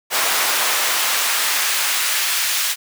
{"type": "noise with high-pass filter sweep", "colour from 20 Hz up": "pink", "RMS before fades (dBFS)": -19, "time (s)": [0.1, 2.76], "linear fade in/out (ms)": 50, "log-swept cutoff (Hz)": [760, 2100], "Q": 0.73, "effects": []}